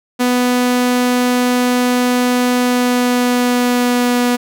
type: tone with pitch glide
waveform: sawtooth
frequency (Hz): 247.6 to 244.5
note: B3 to B3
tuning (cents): +5 to -17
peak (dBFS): -8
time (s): 0.19-4.37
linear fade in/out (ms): 20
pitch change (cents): -22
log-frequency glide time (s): 2.57-4.23
effects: none